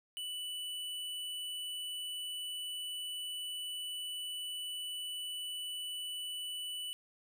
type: tone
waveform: square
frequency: 2972 Hz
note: F#7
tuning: 7 cents sharp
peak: -39 dBFS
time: 0.17-6.93 s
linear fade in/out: 0 ms
effects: none